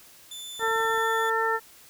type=tone with pitch glide; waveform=sawtooth; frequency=3520 to 3470 Hz; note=A7 to A7; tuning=0 to -25 cents; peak=-34 dBFS; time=0.31-1.3 s; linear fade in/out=5 ms; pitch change=-25 cents; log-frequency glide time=0.63-0.82 s
type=harmonic tone; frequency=449.2 Hz; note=A4; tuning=36 cents sharp; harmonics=1 / 2 / 3 / 4; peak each=-28 / -28 / -28 / -28 dBFS; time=0.59-1.6 s; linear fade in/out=50 ms
type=clicks; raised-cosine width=1 ms; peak=-32 dBFS; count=10; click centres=0.595 / 0.627 / 0.681 / 0.712 / 0.76 / 0.804 / 0.852 / 0.903 / 0.944 / 0.978 s
effects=white hiss -52 dBFS RMS until 1.89 s